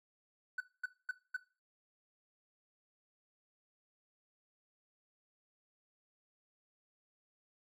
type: tone bursts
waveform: triangle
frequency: 1498 Hz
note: F#6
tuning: 21 cents sharp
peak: -31 dBFS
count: 4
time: 0.58-1.366 s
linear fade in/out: 5 ms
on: 24 ms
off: 230 ms
effects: noise-tail reverb RT60 0.3 s tail -18 dB re dry + tanh soft clip ceiling -30 dBFS